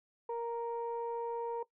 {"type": "tone pair together", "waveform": "sine", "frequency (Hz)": [467.8, 933], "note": ["A#4", "A#5"], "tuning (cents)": [6, 1], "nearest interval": "octave", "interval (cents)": 1195, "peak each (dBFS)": [-35, -38], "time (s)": [0.29, 1.63], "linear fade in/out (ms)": 5, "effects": ["noise-tail reverb RT60 0.1 s tail -19 dB re dry", "tanh soft clip ceiling -28 dBFS"]}